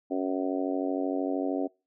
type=harmonic tone; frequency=93.1 Hz; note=F#2; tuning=11 cents sharp; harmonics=3 / 4 / 5 / 6 / 7 / 8; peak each=-29 / -34 / -36 / -37 / -36 / -39 dBFS; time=0.1-1.68 s; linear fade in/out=20 ms; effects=noise-tail reverb RT60 0.3 s tail -26 dB re dry